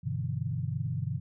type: chord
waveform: sine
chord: E minor seventh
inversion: first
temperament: equal with one note detuned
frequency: 98 / 123.83 / 146.83 / 164.81 Hz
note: G2 / B2 / D3 / E3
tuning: 0 / +5 / 0 / 0 cents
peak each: -36 / -33 / -35 / -38 dBFS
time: 0.03-1.2 s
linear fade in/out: 20 ms
effects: none